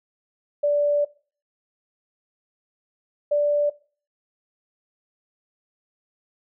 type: tone pair in turn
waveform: sine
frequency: 583 / 585.4 Hz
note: D5 / D5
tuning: -13 / -6 cents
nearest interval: unison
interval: 7 cents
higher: second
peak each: -17 dBFS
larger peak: neither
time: 0.63-1.05 / 3.31-3.7 s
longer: first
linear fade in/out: 10 ms
effects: noise-tail reverb RT60 0.4 s tail -20 dB re dry